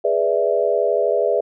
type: chord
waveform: sine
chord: E dominant seventh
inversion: first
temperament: equal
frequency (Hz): 415.3 / 493.9 / 587.3 / 659.3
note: G#4 / B4 / D5 / E5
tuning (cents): 0 / 0 / 0 / 0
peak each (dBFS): -21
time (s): 0.04-1.41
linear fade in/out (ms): 10
effects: none